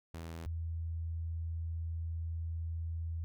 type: tone pair in turn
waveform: sawtooth / sine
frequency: 82.41 / 82.41 Hz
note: E2 / E2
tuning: 0 / 0 cents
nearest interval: unison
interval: 0 cents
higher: neither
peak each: -38 / -35 dBFS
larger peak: second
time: 0.14-0.46 / 0.46-3.24 s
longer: second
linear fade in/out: 0 ms
effects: none